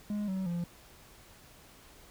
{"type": "tone with pitch steps", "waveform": "triangle", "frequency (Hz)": [207.7, 189.36, 172.65], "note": ["G#3", "F#3", "F3"], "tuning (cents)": [0, 40, -20], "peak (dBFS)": -29, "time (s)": [0.1, 0.64], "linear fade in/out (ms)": 2, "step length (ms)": 180, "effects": ["pink hiss -56 dBFS RMS until 2.1 s"]}